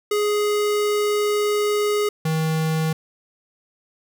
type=tone pair in turn; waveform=square; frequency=416.6 / 158.96 Hz; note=G#4 / D#3; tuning=+5 / +37 cents; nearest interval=octave + perfect fourth; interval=1668 cents; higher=first; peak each=-19 / -20 dBFS; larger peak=first; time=0.11-2.09 / 2.25-2.93 s; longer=first; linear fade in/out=5 ms; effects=none